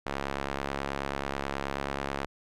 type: tone with band-pass filter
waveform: sawtooth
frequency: 69.3 Hz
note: C#2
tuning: in tune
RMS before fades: -34 dBFS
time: 0.06-2.26 s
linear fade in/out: 5 ms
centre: 1200 Hz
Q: 0.56
effects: none